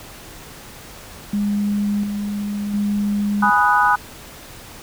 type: tone with tremolo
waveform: sine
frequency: 204.9 Hz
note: G#3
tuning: 23 cents flat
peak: -17 dBFS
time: 1.33-3.5 s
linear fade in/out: 5 ms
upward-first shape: square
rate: 0.71 Hz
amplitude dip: 40%
type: chord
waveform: sine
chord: G# minor seventh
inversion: none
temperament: equal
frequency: 830.6 / 987.8 / 1244.5 / 1480 Hz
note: G#5 / B5 / D#6 / F#6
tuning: 0 / 0 / 0 / 0 cents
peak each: -18 dBFS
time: 3.42-3.96 s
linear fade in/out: 10 ms
effects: pink hiss -39 dBFS RMS until 4.82 s